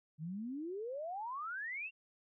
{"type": "exponential sweep", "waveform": "sine", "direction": "up", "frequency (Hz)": [147.7, 2794], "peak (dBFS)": -39, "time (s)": [0.18, 1.91], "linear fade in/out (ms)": 50, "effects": []}